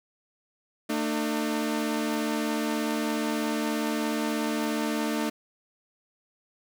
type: tone pair together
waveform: sawtooth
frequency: 225.2 / 302 Hz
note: A3 / D4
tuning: +40 / +48 cents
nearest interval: perfect fourth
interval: 508 cents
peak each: -25 dBFS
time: 0.89-5.3 s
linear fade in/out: 10 ms
effects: none